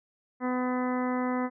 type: harmonic tone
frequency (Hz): 251.5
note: B3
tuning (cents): +32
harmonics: 1 / 2 / 3 / 4 / 5 / 6 / 7 / 8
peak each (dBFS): -28 / -34 / -37 / -36 / -39 / -46 / -44 / -43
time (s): 0.4-1.5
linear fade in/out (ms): 50
effects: none